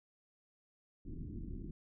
pink low-pass noise, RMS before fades -44 dBFS, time 1.05-1.71 s, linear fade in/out 5 ms, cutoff 340 Hz, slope 48 dB/octave, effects none

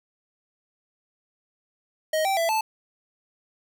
square tone with pitch steps, 627 / 777 / 666 / 876 Hz, D#5 / G5 / E5 / A5, +13 / -16 / +18 / -8 cents, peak -22 dBFS, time 2.13-2.61 s, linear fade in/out 5 ms, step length 120 ms, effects none

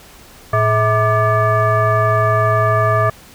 sine tone with frequency modulation, 647 Hz, E5, 32 cents flat, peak -11 dBFS, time 0.53-3.1 s, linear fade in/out 5 ms, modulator 536 Hz, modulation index 1.5, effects pink hiss -42 dBFS RMS until 3.34 s

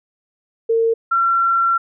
sine tone pair in turn, 455.3 / 1361.2 Hz, A#4 / F6, -41 / -45 cents, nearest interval octave + perfect fifth, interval 1896 cents, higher second, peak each -13 dBFS, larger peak neither, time 0.69-0.94 / 1.11-1.78 s, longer second, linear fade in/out 10 ms, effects none

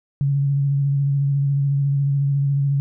sine tone with vibrato, 140 Hz, C#3, 18 cents sharp, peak -16 dBFS, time 0.21-2.8 s, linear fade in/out 0 ms, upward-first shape square, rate 14 Hz, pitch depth 19 cents each way, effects none

